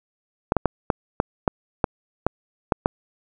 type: clicks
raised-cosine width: 1 ms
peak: -3 dBFS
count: 10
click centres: 0.521 / 0.567 / 0.657 / 0.902 / 1.201 / 1.478 / 1.842 / 2.266 / 2.722 / 2.859 s
effects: none